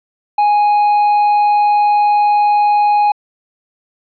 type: tone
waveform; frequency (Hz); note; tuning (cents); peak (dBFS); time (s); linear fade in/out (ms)
triangle; 830; G#5; -1; -7; 0.38-3.12; 5
effects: resampled to 11025 Hz